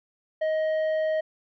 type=tone with tanh clipping; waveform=sine; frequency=628 Hz; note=D#5; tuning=16 cents sharp; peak=-24 dBFS; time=0.41-1.21 s; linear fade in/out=10 ms; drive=7 dB; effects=none